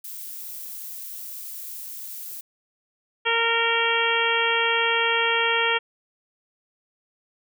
violet noise, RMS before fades -36 dBFS, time 0.04-2.41 s, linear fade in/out 5 ms
harmonic tone, 461.3 Hz, A#4, 18 cents flat, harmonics 1 / 2 / 3 / 4 / 5 / 6 / 7, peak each -27 / -27 / -27 / -27 / -27 / -27 / -27 dBFS, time 3.25-5.79 s, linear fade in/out 20 ms
effects none

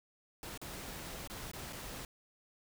pink noise with dropouts, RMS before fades -45 dBFS, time 0.43-2.05 s, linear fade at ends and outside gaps 1 ms, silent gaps 0.576-0.615 / 1.275-1.299 / 1.515-1.534 / 1.726-1.73 s, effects none

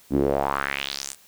sawtooth tone with band-pass filter sweep, 69.3 Hz, C#2, in tune, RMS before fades -25 dBFS, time 0.1-1.16 s, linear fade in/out 50 ms, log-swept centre 250 to 9300 Hz, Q 3.2, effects white hiss -54 dBFS RMS until 1.27 s

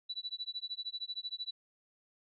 sine tone with tremolo, 3951 Hz, B7, in tune, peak -34 dBFS, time 0.09-1.51 s, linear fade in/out 10 ms, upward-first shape sine, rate 13 Hz, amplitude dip 100%, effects MP3 48 kbps

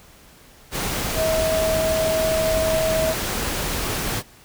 sine tone in noise, 640 Hz, D#5, 49 cents sharp, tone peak -19 dBFS, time 1.15-3.15 s, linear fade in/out 50 ms, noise pink, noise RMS -25 dBFS, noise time 0.71-4.23 s, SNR +3 dB, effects pink hiss -49 dBFS RMS until 4.44 s

